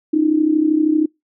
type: tone with amplitude modulation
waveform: sine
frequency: 309.7 Hz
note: D#4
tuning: 8 cents flat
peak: -9 dBFS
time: 0.13-1.06 s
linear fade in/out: 10 ms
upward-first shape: sine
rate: 32.8 Hz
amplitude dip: 75%
effects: noise-tail reverb RT60 0.2 s tail -26 dB re dry